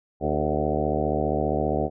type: harmonic tone with a mistuned harmonic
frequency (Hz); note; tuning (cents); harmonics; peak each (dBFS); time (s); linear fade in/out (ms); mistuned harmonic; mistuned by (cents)
75; D2; +37; 1 / 2 / 3 / 4 / 5 / 6 / 7 / 8 / 9 / 10; -31 / -31 / -31 / -31 / -31 / -31 / -31 / -31 / -31 / -31; 0.2-1.9; 50; 5; +49
effects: none